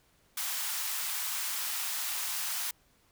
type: high-pass noise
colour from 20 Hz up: white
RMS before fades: -34 dBFS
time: 0.37-2.71 s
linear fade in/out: 5 ms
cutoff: 810 Hz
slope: 24 dB/octave
effects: pink hiss -67 dBFS RMS until 3.11 s